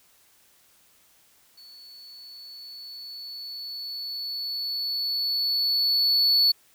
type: tone with level ramp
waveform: triangle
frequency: 4435 Hz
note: C#8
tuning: in tune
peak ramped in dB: -45 to -15 dBFS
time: 1.57-6.52 s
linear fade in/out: 10 ms
effects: white hiss -60 dBFS RMS until 6.74 s